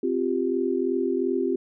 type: chord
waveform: sine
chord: C suspended fourth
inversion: none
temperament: equal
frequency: 261.6 / 349.2 / 392 Hz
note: C4 / F4 / G4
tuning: 0 / 0 / 0 cents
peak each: -27 / -26 / -26 dBFS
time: 0.03-1.56 s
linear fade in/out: 5 ms
effects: none